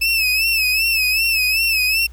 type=tone with vibrato; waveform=30% pulse; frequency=2605 Hz; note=E7; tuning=21 cents flat; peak=-12 dBFS; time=0.01-2.07 s; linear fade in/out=10 ms; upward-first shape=sine; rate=2.6 Hz; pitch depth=79 cents each way; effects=added 60 Hz sine -35 dBFS peak until 2.12 s + pink hiss -53 dBFS RMS until 2.12 s